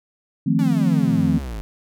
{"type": "chord", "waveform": "sine", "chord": "F dominant seventh", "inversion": "third", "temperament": "equal", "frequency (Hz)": [155.56, 174.61, 220, 261.6], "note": ["Eb3", "F3", "A3", "C4"], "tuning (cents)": [0, 0, 0, 0], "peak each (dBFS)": -21, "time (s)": [0.46, 1.39], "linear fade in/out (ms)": 10}
{"type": "exponential sweep", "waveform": "45% pulse", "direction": "down", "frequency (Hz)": [297.2, 49], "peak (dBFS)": -27, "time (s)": [0.59, 1.61], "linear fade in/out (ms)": 0}
{"effects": []}